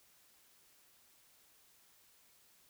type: silence
effects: white hiss -67 dBFS RMS until 2.69 s